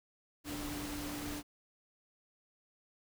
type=tone in noise; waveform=sine; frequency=293.7 Hz; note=D4; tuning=in tune; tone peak=-41 dBFS; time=0.44-1.43 s; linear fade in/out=50 ms; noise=pink; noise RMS=-43 dBFS; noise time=0.44-1.43 s; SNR=-1 dB; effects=none